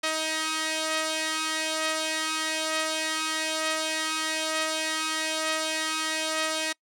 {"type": "tone pair together", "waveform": "5% pulse", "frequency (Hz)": [315.9, 630.7], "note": ["D#4", "D#5"], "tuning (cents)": [26, 23], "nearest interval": "octave", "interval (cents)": 1197, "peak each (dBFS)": -18, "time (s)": [0.03, 6.73], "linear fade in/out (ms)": 10, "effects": ["noise-tail reverb RT60 0.1 s tail -25 dB re dry", "low-pass 12000 Hz 12 dB/octave"]}